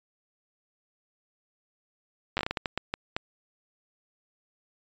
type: slowing click train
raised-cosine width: 0.3 ms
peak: -12 dBFS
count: 12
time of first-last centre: 2.37-3.165 s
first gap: 9 ms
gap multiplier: 1.38
effects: resampled to 16000 Hz